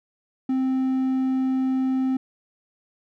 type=tone; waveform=triangle; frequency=261.6 Hz; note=C4; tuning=in tune; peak=-18 dBFS; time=0.49-2.17 s; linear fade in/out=5 ms; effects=none